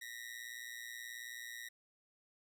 sawtooth ring-modulated tone, 1900 Hz, A#6, 33 cents sharp, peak -39 dBFS, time 0.01-1.69 s, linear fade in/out 10 ms, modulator 59.3 Hz, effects none

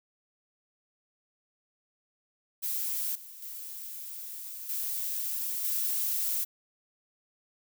violet noise with level steps, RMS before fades -32 / -47 / -41 / -33 / -30 dBFS, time 2.62-6.45 s, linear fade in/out 20 ms, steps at 3.15 / 3.42 / 4.69 / 5.64 s, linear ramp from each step 5 ms, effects none

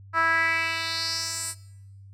10% pulse tone with band-pass filter sweep, 328.1 Hz, E4, 8 cents flat, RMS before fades -26 dBFS, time 0.13-1.55 s, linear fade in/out 50 ms, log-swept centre 1300 to 9200 Hz, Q 3.1, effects noise-tail reverb RT60 0.9 s tail -20 dB re dry + added 98 Hz sine -44 dBFS peak until 2.13 s

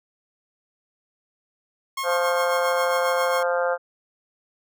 sawtooth tone with tremolo, 1080 Hz, C#6, 45 cents flat, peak -21 dBFS, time 1.97-3.43 s, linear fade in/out 5 ms, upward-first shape sine, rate 7.4 Hz, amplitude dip 50%
harmonic tone, 174.61 Hz, F3, in tune, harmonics 3 / 4 / 5 / 6 / 7 / 8 / 9, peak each -22 / -28 / -31 / -36 / -32 / -30 / -33 dBFS, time 2.03-3.78 s, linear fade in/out 50 ms
effects none

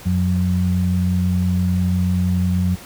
sine tone pair together, 90.6 / 181.2 Hz, F#2 / F#3, -36 / -36 cents, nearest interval octave, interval 1200 cents, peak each -18 dBFS, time 0.05-2.76 s, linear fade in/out 20 ms, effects pink hiss -39 dBFS RMS until 2.85 s

